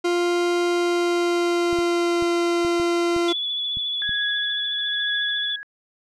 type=tone with pitch glide; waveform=40% pulse; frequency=349.2 to 344 Hz; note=F4 to F4; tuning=0 to -26 cents; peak=-18 dBFS; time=0.04-3.33 s; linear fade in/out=10 ms; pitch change=-26 cents; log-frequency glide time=0.68-2.33 s
type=clicks; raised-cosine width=5 ms; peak=-25 dBFS; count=8; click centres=1.729 / 1.788 / 2.224 / 2.649 / 2.799 / 3.164 / 3.771 / 4.093 s
type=tone with vibrato; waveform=sine; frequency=3423 Hz; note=A7; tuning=48 cents flat; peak=-23 dBFS; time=3.28-5.56 s; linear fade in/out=5 ms; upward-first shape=sine; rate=14 Hz; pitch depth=23 cents each way
type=tone with tremolo; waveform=sine; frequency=1661.2 Hz; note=G#6; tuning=in tune; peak=-23 dBFS; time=4.02-5.63 s; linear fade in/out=0 ms; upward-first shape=triangle; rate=1.1 Hz; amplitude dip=70%
effects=low-pass 7000 Hz 12 dB/octave